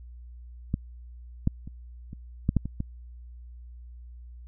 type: clicks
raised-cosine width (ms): 5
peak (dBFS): -13 / -10 / -27 / -26 / -10 / -9 / -20 / -17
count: 8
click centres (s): 0.741 / 1.474 / 1.675 / 2.131 / 2.491 / 2.567 / 2.656 / 2.804
effects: added 60 Hz sine -42 dBFS peak until 4.47 s